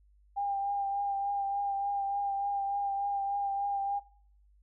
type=tone with vibrato; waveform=sine; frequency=799 Hz; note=G5; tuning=33 cents sharp; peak=-29 dBFS; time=0.36-4 s; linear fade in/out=20 ms; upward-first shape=triangle; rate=3.4 Hz; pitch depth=24 cents each way; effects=noise-tail reverb RT60 0.6 s tail -21 dB re dry + added 50 Hz sine -60 dBFS peak until 4.62 s